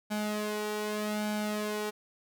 sawtooth tone with flanger, 211.1 Hz, G#3, 29 cents sharp, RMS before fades -33 dBFS, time 0.1-1.91 s, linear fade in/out 20 ms, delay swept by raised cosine 1.3 to 2.15 ms, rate 0.83 Hz, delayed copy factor +0.7, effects none

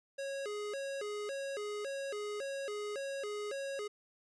square tone with vibrato, 478.5 Hz, A#4, 45 cents sharp, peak -38 dBFS, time 0.18-3.88 s, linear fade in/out 10 ms, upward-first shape square, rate 1.8 Hz, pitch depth 240 cents each way, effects resampled to 22050 Hz

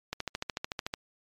click train, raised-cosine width 0.2 ms, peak -15 dBFS, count 12, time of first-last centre 0.13-0.939 s, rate 13.6 Hz, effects MP3 96 kbps

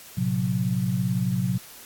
sine tone cluster, 112.7 / 130.7 / 182.6 Hz, A2 / C3 / F#3, +42 / -1 / -23 cents, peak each -28 / -26 / -25 dBFS, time 0.17-1.58 s, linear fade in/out 10 ms, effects white hiss -45 dBFS RMS until 1.85 s + AAC 64 kbps

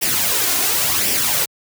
white noise with flanger, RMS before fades -18 dBFS, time 0.01-1.46 s, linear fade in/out 20 ms, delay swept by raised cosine 0.37 to 2.87 ms, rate 0.92 Hz, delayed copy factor +0.55, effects high-pass 80 Hz 12 dB/octave

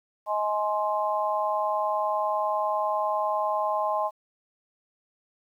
harmonic tone, 210 Hz, G#3, 19 cents sharp, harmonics 3 / 4 / 5, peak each -28 / -28 / -28 dBFS, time 0.26-4.11 s, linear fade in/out 50 ms, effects 10-bit

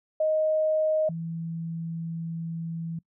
sine tone pair in turn, 624 / 165.28 Hz, D#5 / E3, +5 / +5 cents, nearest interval octave + major seventh, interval 2300 cents, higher first, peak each -21 / -30 dBFS, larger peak first, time 0.2-1.09 / 1.09-2.99 s, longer second, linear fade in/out 5 ms, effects noise-tail reverb RT60 0.1 s tail -23 dB re dry

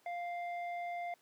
square tone with low-pass filter, 698.5 Hz, F5, in tune, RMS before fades -40 dBFS, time 0.06-1.14 s, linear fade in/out 2 ms, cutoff 1600 Hz, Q 6.3, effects pink hiss -69 dBFS RMS until 1.21 s + high-pass 300 Hz 12 dB/octave

